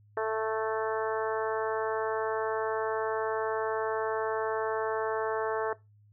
harmonic tone, 220 Hz, A3, in tune, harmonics 2 / 3 / 4 / 5 / 6 / 7 / 8, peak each -30 / -34 / -36 / -38 / -40 / -41 / -42 dBFS, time 0.17-5.73 s, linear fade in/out 2 ms, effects noise-tail reverb RT60 0.2 s tail -19 dB re dry + added 104 Hz sine -57 dBFS peak until 6.12 s

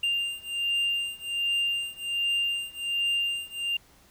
triangle beating tone pair, 2794 / 2795.3 Hz, F7 / F7, 0 / +1 cents, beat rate 1.3 Hz, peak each -28 / -27 dBFS, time 0.03-3.77 s, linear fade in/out 5 ms, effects pink hiss -58 dBFS RMS until 4.1 s

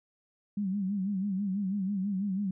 sine tone with vibrato, 196 Hz, G3, in tune, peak -28 dBFS, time 0.57-2.51 s, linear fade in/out 5 ms, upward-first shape sine, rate 6.1 Hz, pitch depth 100 cents each way, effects none

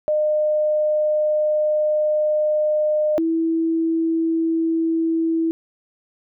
sine tone pair in turn, 608 / 327.1 Hz, D#5 / E4, -40 / -13 cents, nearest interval major seventh, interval 1073 cents, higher first, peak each -16 / -17 dBFS, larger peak first, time 0.08-3.18 / 3.18-5.51 s, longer first, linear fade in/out 0 ms, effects none

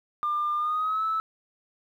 sine tone with pitch glide, 1199 to 1307.5 Hz, D6 to E6, +36 to -15 cents, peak -23 dBFS, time 0.23-1.2 s, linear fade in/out 0 ms, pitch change +149 cents, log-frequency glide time 0.57-1.04 s, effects tanh soft clip ceiling -20 dBFS + 10-bit

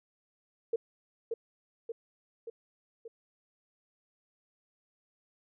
sine tone with echo, 458.8 Hz, A#4, 28 cents flat, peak -26 dBFS, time 0.73-0.76 s, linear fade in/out 5 ms, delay 580 ms, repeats 4, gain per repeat -4 dB, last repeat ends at 3.08 s, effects none

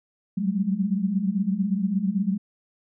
sine tone cluster, 185.4 / 194.2 / 210.4 Hz, F#3 / G3 / G#3, +4 / -16 / +23 cents, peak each -26 dBFS, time 0.37-2.38 s, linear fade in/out 10 ms, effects none

